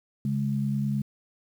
sine tone pair together, 138.04 / 207.7 Hz, C#3 / G#3, -7 / 0 cents, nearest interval perfect fifth, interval 707 cents, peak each -27 dBFS, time 0.25-1.02 s, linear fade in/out 2 ms, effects 9-bit

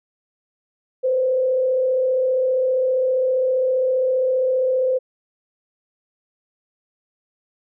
sine tone with frequency modulation, 515 Hz, C5, 28 cents flat, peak -16 dBFS, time 1.03-4.99 s, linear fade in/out 20 ms, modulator 35.1 Hz, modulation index 0.39, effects none

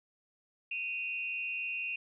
sine tone pair together, 2502 / 2746 Hz, D#7 / F7, +9 / -30 cents, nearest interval major second, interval 161 cents, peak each -36 / -37 dBFS, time 0.71-1.96 s, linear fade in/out 5 ms, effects none

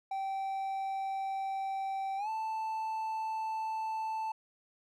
triangle tone with pitch glide, 776 to 881.2 Hz, G5 to A5, -18 to +2 cents, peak -31 dBFS, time 0.11-4.32 s, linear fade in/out 5 ms, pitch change +220 cents, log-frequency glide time 2.17-2.29 s, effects none

